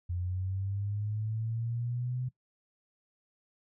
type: linear sweep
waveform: sine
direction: up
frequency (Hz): 87.31 to 127.7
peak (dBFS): -31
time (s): 0.09-2.29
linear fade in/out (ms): 10
effects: noise-tail reverb RT60 0.1 s tail -18 dB re dry